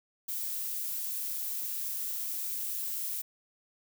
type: noise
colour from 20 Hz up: violet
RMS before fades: -35 dBFS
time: 0.28-3.22 s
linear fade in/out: 10 ms
effects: none